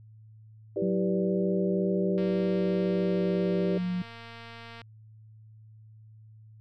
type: chord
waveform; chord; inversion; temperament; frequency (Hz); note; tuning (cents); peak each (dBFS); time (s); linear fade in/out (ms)
sine; E minor seventh; none; equal with one note detuned; 328.7 / 392 / 493.9 / 587.3; E4 / G4 / B4 / D5; -5 / 0 / 0 / 0; -34 / -29 / -34 / -34; 0.76-3.78; 5
type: tone with pitch glide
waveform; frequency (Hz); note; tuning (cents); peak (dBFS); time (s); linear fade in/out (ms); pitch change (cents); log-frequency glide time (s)
sine; 185 to 179.94; F#3 to F#3; 0 to -48; -27; 0.82-4.02; 2; -48; 2.3-3.52
type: click train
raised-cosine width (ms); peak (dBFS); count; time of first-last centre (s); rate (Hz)
0.3; -30; 610; 2.18-4.816; 231
effects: added 109 Hz sine -49 dBFS peak until 6.6 s